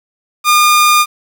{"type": "tone", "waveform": "sawtooth", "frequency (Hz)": 1212, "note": "D#6", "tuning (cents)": -46, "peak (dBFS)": -3, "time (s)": [0.44, 1.06], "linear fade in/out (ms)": 50, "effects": ["7-bit"]}